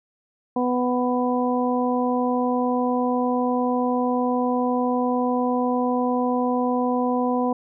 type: harmonic tone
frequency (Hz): 248.4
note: B3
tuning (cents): +10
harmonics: 1 / 2 / 3 / 4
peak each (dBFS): -22 / -25 / -27 / -28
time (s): 0.56-7.53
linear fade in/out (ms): 5
effects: none